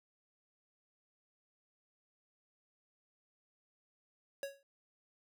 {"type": "tone with exponential decay", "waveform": "square", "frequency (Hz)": 554.4, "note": "C#5", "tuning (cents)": 0, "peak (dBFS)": -36, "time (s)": [4.43, 4.63], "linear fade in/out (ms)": 1, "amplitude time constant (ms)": 42, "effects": []}